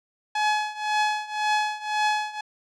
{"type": "tone with tremolo", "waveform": "sawtooth", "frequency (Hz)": 848, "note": "G#5", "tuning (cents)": 36, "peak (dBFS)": -15, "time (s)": [0.35, 2.41], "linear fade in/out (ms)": 5, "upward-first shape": "triangle", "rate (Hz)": 1.9, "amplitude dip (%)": 90, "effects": ["low-pass 5000 Hz 12 dB/octave"]}